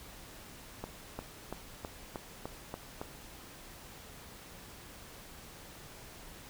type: accelerating click train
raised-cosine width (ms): 1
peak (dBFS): -24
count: 8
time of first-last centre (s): 0.84-3.015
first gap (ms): 350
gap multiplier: 0.96
effects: pink hiss -51 dBFS RMS until 6.49 s